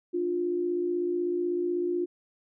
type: tone pair together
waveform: sine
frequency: 296.7 / 352.8 Hz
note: D4 / F4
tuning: +18 / +18 cents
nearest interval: minor third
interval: 300 cents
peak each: -34 / -26 dBFS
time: 0.13-2.06 s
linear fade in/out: 20 ms
effects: none